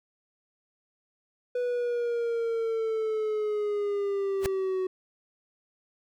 triangle linear sweep, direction down, 493.9 to 371.6 Hz, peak -24 dBFS, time 1.55-4.87 s, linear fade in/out 5 ms
pink noise with exponential growth, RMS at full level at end -29 dBFS, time 4.39-4.46 s, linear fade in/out 0 ms, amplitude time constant 15 ms
effects none

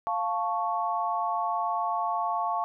sine chord, F augmented, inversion none, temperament equal, 698.5 / 880 / 1108.7 Hz, F5 / A5 / C#6, 0 / 0 / 0 cents, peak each -30 dBFS, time 0.07-2.64 s, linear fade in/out 0 ms, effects none

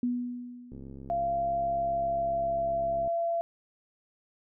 sine tone with exponential decay, 244.8 Hz, B3, 15 cents flat, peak -24 dBFS, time 0.03-1.23 s, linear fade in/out 2 ms, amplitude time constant 260 ms
click train, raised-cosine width 3 ms, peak -32 dBFS, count 160, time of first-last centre 0.72-3.076 s, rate 67.5 Hz
sine tone with pitch glide, 688 to 677 Hz, F5 to E5, -26 to +46 cents, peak -26 dBFS, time 1.1-3.41 s, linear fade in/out 0 ms, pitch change -28 cents, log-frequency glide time 1.64-2.67 s
effects none

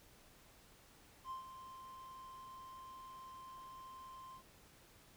triangle tone with ADSR envelope, 1046.5 Hz, C6, in tune, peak -39 dBFS, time 1.24-4.43 s, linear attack 69 ms, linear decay 120 ms, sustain -10 dB, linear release 82 ms, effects tanh soft clip ceiling -35 dBFS + pink hiss -64 dBFS RMS until 5.16 s

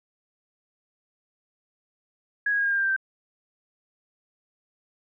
sine tone with pitch steps, 1664 / 1648.7 / 1633.5 / 1618.5 / 1603.6 / 1588.9 / 1574.2 / 1559.8 Hz, G#6 / G#6 / G#6 / G#6 / G6 / G6 / G6 / G6, +3 / -13 / -29 / -45 / +39 / +23 / +7 / -9 cents, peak -21 dBFS, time 2.46-2.964 s, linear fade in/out 5 ms, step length 63 ms, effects none

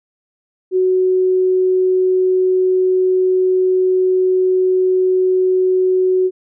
sine tone, 371.1 Hz, F#4, 5 cents sharp, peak -11 dBFS, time 0.71-6.31 s, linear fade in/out 50 ms, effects none

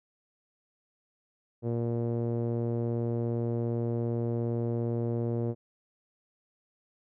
sawtooth tone with low-pass filter, 117.4 Hz, A#2, 13 cents sharp, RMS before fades -30 dBFS, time 1.62-5.55 s, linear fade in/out 50 ms, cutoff 470 Hz, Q 2.1, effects none

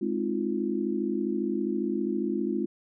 sine chord, F minor seventh, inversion first, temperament just, 209.5 / 261.9 / 314.3 / 349.2 Hz, Ab3 / C4 / Eb4 / F4, +15 / +2 / +18 / 0 cents, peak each -31 / -32 / -33 / -30 dBFS, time 0.01-2.66 s, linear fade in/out 10 ms, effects none

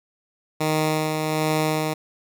10% pulse tone with tremolo, 155.56 Hz, D#3, in tune, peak -11 dBFS, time 0.6-1.94 s, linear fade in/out 10 ms, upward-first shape sine, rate 1.3 Hz, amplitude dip 35%, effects none

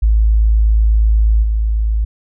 sine tone with level steps, 54.1 Hz, A1, 29 cents flat, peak -8 / -12 dBFS, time 0.02-2.05 s, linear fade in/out 10 ms, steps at 1.42 s, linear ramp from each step 20 ms, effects none

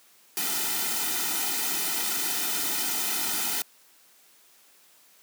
white noise with comb filter, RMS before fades -28 dBFS, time 0.37-3.62 s, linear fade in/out 0 ms, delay 1.8 ms, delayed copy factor -0.95, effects white hiss -58 dBFS RMS until 5.22 s + high-pass 200 Hz 12 dB/octave

